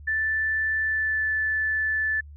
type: tone with pitch glide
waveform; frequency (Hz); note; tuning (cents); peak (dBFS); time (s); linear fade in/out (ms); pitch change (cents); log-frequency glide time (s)
sine; 1760 to 1747.8; A6 to A6; 0 to -12; -22; 0.07-2.21; 10; -12; 0.82-1.26
effects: added 73 Hz sine -41 dBFS peak until 2.36 s